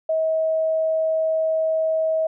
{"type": "tone", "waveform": "sine", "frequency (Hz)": 639, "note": "D#5", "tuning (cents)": 46, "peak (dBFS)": -18, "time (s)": [0.09, 2.27], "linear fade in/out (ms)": 5, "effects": []}